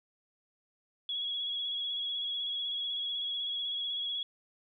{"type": "tone with vibrato", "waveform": "sine", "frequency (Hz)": 3341, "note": "G#7", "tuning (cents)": 10, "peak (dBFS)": -32, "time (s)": [1.09, 4.23], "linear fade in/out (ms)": 2, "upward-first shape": "sine", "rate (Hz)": 16, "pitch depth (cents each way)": 29, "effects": []}